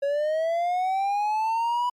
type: linear sweep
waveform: triangle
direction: up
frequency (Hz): 554 to 987.8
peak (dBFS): -20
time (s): 0.02-1.9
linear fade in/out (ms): 10
effects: MP3 96 kbps